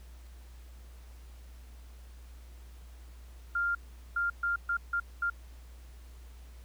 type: tone bursts at uneven times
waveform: sine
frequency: 1397 Hz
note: F6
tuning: in tune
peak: -27 dBFS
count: 6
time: 3.55-3.75 / 4.16-4.3 / 4.43-4.56 / 4.69-4.77 / 4.93-5 / 5.22-5.3 s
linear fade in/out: 5 ms
effects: added 60 Hz sine -47 dBFS peak until 6.64 s + pink hiss -61 dBFS RMS until 6.64 s